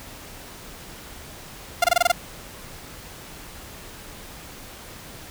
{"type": "tone bursts", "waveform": "sawtooth", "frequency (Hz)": 698.5, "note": "F5", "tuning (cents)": 0, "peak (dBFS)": -10, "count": 7, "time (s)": [1.82, 2.118], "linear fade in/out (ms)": 5, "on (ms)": 22, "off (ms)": 24, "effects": ["pink hiss -41 dBFS RMS until 5.3 s"]}